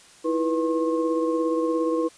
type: tone cluster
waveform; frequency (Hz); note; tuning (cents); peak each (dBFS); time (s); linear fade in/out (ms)
sine; 323.9 / 341 / 489.2 / 1075; E4 / F4 / B4 / C6; -30 / -41 / -16 / +47; -24 / -33 / -24 / -32; 0.24-2.09; 20
effects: white hiss -51 dBFS RMS until 2.17 s + resampled to 22050 Hz